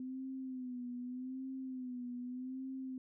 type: tone with vibrato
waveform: sine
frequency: 254.4 Hz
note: C4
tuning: 48 cents flat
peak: -40 dBFS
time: 0-2.98 s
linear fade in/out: 2 ms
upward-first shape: sine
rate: 0.83 Hz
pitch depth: 66 cents each way
effects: none